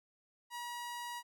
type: tone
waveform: sawtooth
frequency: 960 Hz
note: B5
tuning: 49 cents flat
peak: -37 dBFS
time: 0.5-1.23 s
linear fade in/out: 50 ms
effects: none